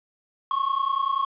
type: tone pair together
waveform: triangle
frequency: 1078.4 / 1108.7 Hz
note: C#6 / C#6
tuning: -48 / 0 cents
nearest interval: unison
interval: 48 cents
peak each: -23 dBFS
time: 0.51-1.25 s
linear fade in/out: 2 ms
effects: resampled to 8000 Hz + 9-bit